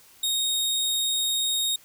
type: tone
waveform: sawtooth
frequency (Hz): 3729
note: A#7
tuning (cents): 0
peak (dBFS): -20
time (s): 0.23-1.76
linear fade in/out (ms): 5
effects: white hiss -54 dBFS RMS until 1.84 s